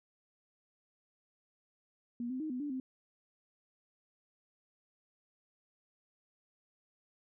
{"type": "tone with pitch steps", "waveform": "sine", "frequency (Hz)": [239.1, 257.5, 311.3, 251.1, 291.6, 260], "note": ["A#3", "C4", "D#4", "B3", "D4", "C4"], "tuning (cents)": [44, -28, 1, 29, -12, -11], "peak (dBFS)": -35, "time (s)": [2.2, 2.8], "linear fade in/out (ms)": 2, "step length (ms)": 100, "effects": []}